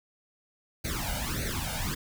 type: noise with flanger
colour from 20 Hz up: pink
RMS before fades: -32 dBFS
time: 0.84-1.95 s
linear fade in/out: 10 ms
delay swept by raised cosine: 0.47 to 1.37 ms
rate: 1.7 Hz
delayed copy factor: +1
effects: none